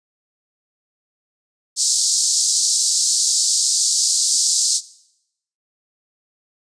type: band-pass noise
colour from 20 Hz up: white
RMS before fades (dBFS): -18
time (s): 1.76-4.81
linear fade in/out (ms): 50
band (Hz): 4300 to 8600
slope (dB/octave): 48
effects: noise-tail reverb RT60 0.8 s tail -19 dB re dry + resampled to 22050 Hz